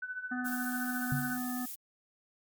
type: tone with tremolo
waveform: sine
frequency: 1500 Hz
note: F#6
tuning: 23 cents sharp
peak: -33 dBFS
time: 0.02-1.37 s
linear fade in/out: 5 ms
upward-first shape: triangle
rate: 14 Hz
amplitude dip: 80%
type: harmonic tone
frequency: 249.9 Hz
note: B3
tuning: 21 cents sharp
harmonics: 1 / 3 / 5 / 7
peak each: -34 / -43 / -46 / -47 dBFS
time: 0.31-1.66 s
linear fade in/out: 10 ms
type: noise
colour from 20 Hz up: violet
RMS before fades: -41 dBFS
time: 0.44-1.76 s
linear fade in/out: 20 ms
type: tone with exponential decay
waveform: sine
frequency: 139.5 Hz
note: C#3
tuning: 11 cents sharp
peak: -26 dBFS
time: 1.12-1.47 s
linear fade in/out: 0 ms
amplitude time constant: 74 ms
effects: MP3 96 kbps